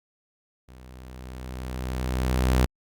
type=tone with level ramp; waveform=sawtooth; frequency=63.4 Hz; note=B1; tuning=46 cents sharp; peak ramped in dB=-42 to -13 dBFS; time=0.68-2.66 s; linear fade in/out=10 ms; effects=Opus 48 kbps